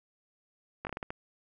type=slowing click train; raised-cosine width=0.5 ms; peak=-21 dBFS; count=7; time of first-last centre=0.85-1.105 s; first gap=19 ms; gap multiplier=1.32; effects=none